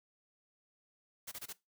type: noise bursts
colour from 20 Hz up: white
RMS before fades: -44 dBFS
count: 4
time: 1.27-1.53 s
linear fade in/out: 10 ms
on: 47 ms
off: 24 ms
effects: noise-tail reverb RT60 0.2 s tail -19 dB re dry